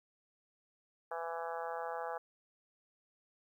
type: harmonic tone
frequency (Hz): 166.6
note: E3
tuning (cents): +19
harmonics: 3 / 4 / 5 / 6 / 7 / 8 / 9 / 10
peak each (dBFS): -43 / -44 / -42 / -49 / -47 / -50 / -51 / -53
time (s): 1.11-2.18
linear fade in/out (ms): 5
effects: 12-bit